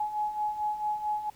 sine beating tone pair, 841 / 845.5 Hz, G#5 / G#5, +22 / +31 cents, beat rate 4.5 Hz, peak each -35 / -29 dBFS, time 0-1.3 s, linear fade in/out 5 ms, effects pink hiss -58 dBFS RMS until 1.35 s

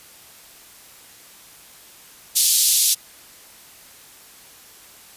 white band-pass noise, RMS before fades -17 dBFS, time 2.35-2.95 s, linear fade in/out 20 ms, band 3600 to 13000 Hz, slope 24 dB/octave, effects white hiss -46 dBFS RMS until 5.16 s + resampled to 32000 Hz

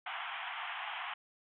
pink band-pass noise, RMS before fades -41 dBFS, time 0.06-1.14 s, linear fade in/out 5 ms, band 710 to 3300 Hz, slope 96 dB/octave, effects none

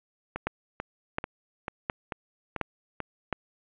two click trains, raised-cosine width 0.5 ms, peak -12 / -17 dBFS, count 5 / 7, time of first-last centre 0.47-3.327 / 0.36-3.003 s, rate 1.4 / 2.27 Hz, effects resampled to 8000 Hz + 9-bit

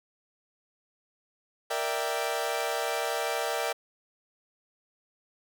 sawtooth chord, E half-diminished seventh, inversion second, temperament equal, 466.2 / 587.3 / 659.3 / 784 Hz, Bb4 / D5 / E5 / G5, 0 / 0 / 0 / 0 cents, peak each -30 dBFS, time 1.7-3.73 s, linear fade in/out 10 ms, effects none

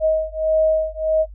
sine beating tone pair, 630 / 631.6 Hz, D#5 / D#5, +21 / +26 cents, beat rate 1.6 Hz, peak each -19 dBFS, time 0-1.26 s, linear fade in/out 50 ms, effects noise-tail reverb RT60 0.1 s tail -17 dB re dry + added 50 Hz sine -35 dBFS peak until 1.34 s

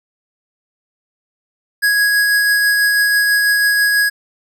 square tone with tremolo, 1661 Hz, G#6, in tune, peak -11 dBFS, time 1.82-4.1 s, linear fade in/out 20 ms, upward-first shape triangle, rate 6.1 Hz, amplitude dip 25%, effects none

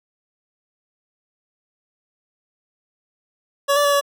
25% pulse tone with pitch steps, 563 / 580 / 571 / 567 Hz, C#5 / D5 / D5 / C#5, +27 / -22 / -49 / +39 cents, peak -11 dBFS, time 3.68-4.012 s, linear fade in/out 20 ms, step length 83 ms, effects none

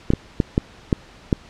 clicks, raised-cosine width 3 ms, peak -3 dBFS, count 6, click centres 0.104 / 0.136 / 0.402 / 0.579 / 0.928 / 1.328 s, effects pink hiss -46 dBFS RMS until 1.49 s + low-pass 5000 Hz 12 dB/octave

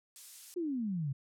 violet noise, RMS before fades -43 dBFS, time 0.16-0.54 s, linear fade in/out 0 ms
sine exponential sweep, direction down, 368.5 to 129.9 Hz, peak -32 dBFS, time 0.56-1.13 s, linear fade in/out 10 ms
effects low-pass 9000 Hz 12 dB/octave

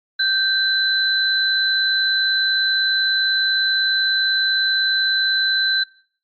sine tone pair together, 1561 / 4025 Hz, G6 / B7, -8 / +32 cents, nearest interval octave + major third, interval 1640 cents, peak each -18 dBFS, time 0.19-5.84 s, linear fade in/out 10 ms, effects noise-tail reverb RT60 0.5 s tail -23 dB re dry + MP3 48 kbps

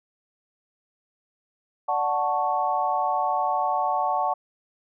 sine chord, D major seventh, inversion none, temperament equal, 587.3 / 740 / 880 / 1108.7 Hz, D5 / F#5 / A5 / C#6, 0 / 0 / 0 / 0 cents, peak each -31 / -25 / -26 / -28 dBFS, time 1.88-4.34 s, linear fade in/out 10 ms, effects none

